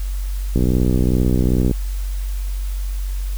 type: click train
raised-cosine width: 3 ms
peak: -5 dBFS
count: 73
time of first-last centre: 0.56-1.712 s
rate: 62.5 Hz
effects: added 47 Hz sine -20 dBFS peak until 3.37 s + white hiss -41 dBFS RMS until 3.37 s